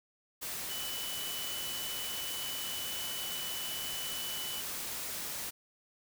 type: tone in noise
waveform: sine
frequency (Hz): 2981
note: F#7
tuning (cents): +12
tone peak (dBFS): -40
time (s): 0.69-4.62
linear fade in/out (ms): 20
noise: white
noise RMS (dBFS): -39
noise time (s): 0.41-5.51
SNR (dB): -4
effects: none